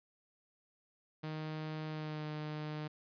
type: tone with pitch glide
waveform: sawtooth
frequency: 155.56 to 152.27 Hz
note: D#3 to D#3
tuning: 0 to -37 cents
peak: -35 dBFS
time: 1.23-2.88 s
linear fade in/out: 10 ms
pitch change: -37 cents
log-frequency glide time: 1.88-2.26 s
effects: resampled to 11025 Hz